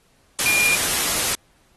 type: tone in noise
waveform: sine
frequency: 2410 Hz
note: D7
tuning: 44 cents sharp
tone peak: -17 dBFS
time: 0.46-0.75 s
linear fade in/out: 0 ms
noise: white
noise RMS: -21 dBFS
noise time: 0.39-1.35 s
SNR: +1 dB
effects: pink hiss -60 dBFS RMS until 1.76 s + AAC 32 kbps